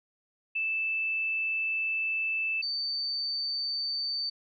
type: tone pair in turn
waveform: sine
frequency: 2637 / 4571 Hz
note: E7 / D8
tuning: 0 / -48 cents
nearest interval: minor seventh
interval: 952 cents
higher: second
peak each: -27 / -29 dBFS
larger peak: first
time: 0.55-2.62 / 2.62-4.3 s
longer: first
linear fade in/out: 10 ms
effects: none